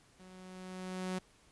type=tone with level ramp; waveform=sawtooth; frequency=185 Hz; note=F#3; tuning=in tune; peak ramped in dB=-50 to -30 dBFS; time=0.19-1.19 s; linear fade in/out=10 ms; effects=pink hiss -65 dBFS RMS until 1.51 s + resampled to 24000 Hz